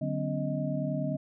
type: tone cluster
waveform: sine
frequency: 147.3 / 187.8 / 250.7 / 280.5 / 625 Hz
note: D3 / F#3 / B3 / C#4 / D#5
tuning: +6 / +26 / +26 / +21 / +8 cents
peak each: -32 / -36 / -35 / -37 / -35 dBFS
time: 0.01-1.17 s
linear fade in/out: 10 ms
effects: none